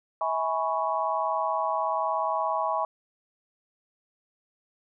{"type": "chord", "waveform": "sine", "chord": "C# minor seventh", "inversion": "first", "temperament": "equal with one note detuned", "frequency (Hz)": [647.2, 830.6, 987.8, 1108.7], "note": ["E5", "G#5", "B5", "C#6"], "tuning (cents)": [-32, 0, 0, 0], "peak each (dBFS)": -30, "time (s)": [0.21, 2.85], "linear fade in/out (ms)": 2, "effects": []}